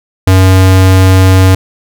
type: tone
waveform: square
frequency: 94.1 Hz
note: F#2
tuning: 30 cents sharp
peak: -3 dBFS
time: 0.27-1.55 s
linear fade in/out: 5 ms
effects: none